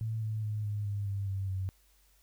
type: tone with pitch steps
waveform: sine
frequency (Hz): 111.4 / 108.86 / 106.37 / 103.94 / 101.57 / 99.25 / 96.98 / 94.76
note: A2 / A2 / G#2 / G#2 / G#2 / G2 / G2 / F#2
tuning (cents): +22 / -18 / +42 / +2 / -38 / +22 / -18 / +42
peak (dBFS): -31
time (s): 0.01-1.69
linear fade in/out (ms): 0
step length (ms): 210
effects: added 50 Hz sine -65 dBFS peak until 2.22 s + white hiss -68 dBFS RMS until 2.22 s